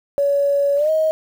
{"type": "tone with pitch glide", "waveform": "sine", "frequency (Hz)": [565, 630.5], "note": ["C#5", "D#5"], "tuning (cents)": [33, 23], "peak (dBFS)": -14, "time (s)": [0.18, 1.11], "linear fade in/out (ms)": 0, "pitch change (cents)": 190, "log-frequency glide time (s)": [0.76, 0.9], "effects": ["7-bit"]}